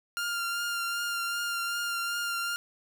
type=tone with vibrato; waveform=sawtooth; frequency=1396.9 Hz; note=F6; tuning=in tune; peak=-26 dBFS; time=0.17-2.56 s; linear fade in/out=0 ms; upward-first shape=triangle; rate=2.6 Hz; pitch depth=21 cents each way; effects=10-bit